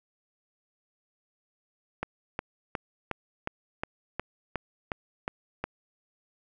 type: click train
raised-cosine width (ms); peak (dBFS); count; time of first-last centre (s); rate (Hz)
0.5; -15; 11; 2.03-5.64; 2.77
effects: none